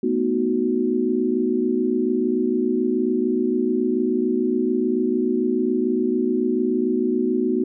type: chord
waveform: sine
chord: B dominant seventh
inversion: third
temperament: equal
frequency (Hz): 220 / 246.9 / 311.1 / 370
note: A3 / B3 / D#4 / F#4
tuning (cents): 0 / 0 / 0 / 0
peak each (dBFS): -27 / -22 / -26 / -22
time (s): 0.03-7.64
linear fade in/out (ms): 5
effects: none